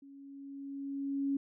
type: tone with level ramp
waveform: sine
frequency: 277.2 Hz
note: C#4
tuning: in tune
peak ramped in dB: -51 to -28 dBFS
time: 0.02-1.37 s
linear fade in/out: 5 ms
effects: none